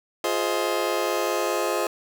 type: chord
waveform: 30% pulse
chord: F minor seventh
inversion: none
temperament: just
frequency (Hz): 349.2 / 419.1 / 523.8 / 628.6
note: F4 / Ab4 / C5 / Eb5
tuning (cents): 0 / +16 / +2 / +18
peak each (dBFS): -26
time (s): 0.24-1.87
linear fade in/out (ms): 2
effects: none